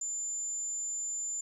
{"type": "tone", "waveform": "sine", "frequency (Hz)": 7130, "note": "A8", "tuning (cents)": 22, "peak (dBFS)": -32, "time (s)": [0.01, 1.41], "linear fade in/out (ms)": 5, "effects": ["tanh soft clip ceiling -28 dBFS", "11-bit"]}